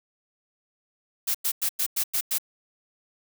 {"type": "noise bursts", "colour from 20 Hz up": "blue", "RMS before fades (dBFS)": -25, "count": 7, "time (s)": [1.27, 2.384], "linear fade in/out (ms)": 10, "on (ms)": 76, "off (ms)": 97, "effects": []}